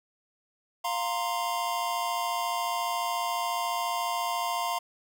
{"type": "chord", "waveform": "square", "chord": "F suspended fourth", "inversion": "none", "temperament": "equal", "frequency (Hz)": [698.5, 932.3, 1046.5], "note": ["F5", "Bb5", "C6"], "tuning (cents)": [0, 0, 0], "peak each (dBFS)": -33, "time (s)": [0.84, 4.79], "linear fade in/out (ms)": 10, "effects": []}